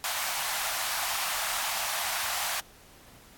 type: high-pass noise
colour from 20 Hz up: pink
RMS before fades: -31 dBFS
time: 0.04-2.6 s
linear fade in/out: 0 ms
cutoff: 680 Hz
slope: 48 dB/octave
effects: pink hiss -54 dBFS RMS until 3.37 s + AAC 64 kbps